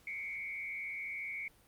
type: tone with frequency modulation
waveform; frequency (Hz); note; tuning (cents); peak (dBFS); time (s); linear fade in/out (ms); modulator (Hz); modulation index
sine; 2217; C#7; 0; -38; 0.07-1.48; 2; 100; 1
effects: pink hiss -65 dBFS RMS until 1.67 s + Opus 48 kbps